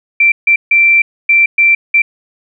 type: tone bursts at uneven times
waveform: sine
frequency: 2349 Hz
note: D7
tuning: in tune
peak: -5 dBFS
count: 6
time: 0.2-0.32 / 0.47-0.56 / 0.71-1.02 / 1.29-1.46 / 1.58-1.75 / 1.94-2.02 s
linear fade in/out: 5 ms
effects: none